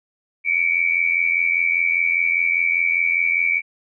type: tone pair together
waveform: sine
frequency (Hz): 2247 / 2332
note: C#7 / D7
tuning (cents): +23 / -13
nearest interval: minor second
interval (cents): 64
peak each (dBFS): -19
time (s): 0.44-3.62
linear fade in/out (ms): 50
effects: none